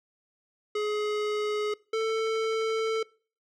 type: tone pair in turn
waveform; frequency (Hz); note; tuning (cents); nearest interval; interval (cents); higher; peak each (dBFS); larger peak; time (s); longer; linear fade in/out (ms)
square; 421 / 444.2; G#4 / A4; +24 / +16; minor second; 92; second; -27 / -26; second; 0.75-1.74 / 1.93-3.03; second; 5
effects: noise-tail reverb RT60 0.4 s tail -23 dB re dry + low-pass 5000 Hz 12 dB/octave